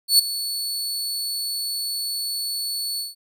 sawtooth tone with ADSR envelope, 4435 Hz, C#8, in tune, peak -7 dBFS, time 0.08-3.15 s, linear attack 110 ms, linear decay 9 ms, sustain -15 dB, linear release 160 ms, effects none

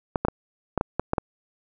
clicks, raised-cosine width 1 ms, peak -8 dBFS, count 8, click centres 0.158 / 0.25 / 0.284 / 0.777 / 0.811 / 0.996 / 1.134 / 1.182 s, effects none

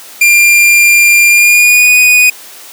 45% pulse tone with pitch glide, 2392 to 2476 Hz, D7 to D#7, +31 to -9 cents, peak -3 dBFS, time 0.21-2.3 s, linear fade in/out 5 ms, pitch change +60 cents, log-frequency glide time 1.28-1.91 s, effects white hiss -32 dBFS RMS until 2.72 s + high-pass 300 Hz 12 dB/octave

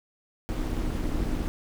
brown noise with amplitude modulation, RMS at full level -25 dBFS, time 0.49-1.48 s, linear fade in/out 0 ms, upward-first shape sine, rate 278 Hz, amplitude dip 75%, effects none

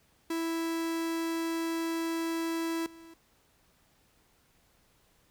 45% pulse tone with level steps, 329.6 Hz, E4, in tune, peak -30 / -49 dBFS, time 0.3-3.14 s, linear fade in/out 5 ms, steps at 2.86 s, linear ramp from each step 2 ms, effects pink hiss -67 dBFS RMS until 5.3 s

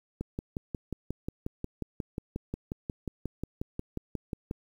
click train, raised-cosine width 3 ms, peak -20 dBFS, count 25, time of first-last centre 0.21-4.511 s, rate 5.58 Hz, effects 9-bit

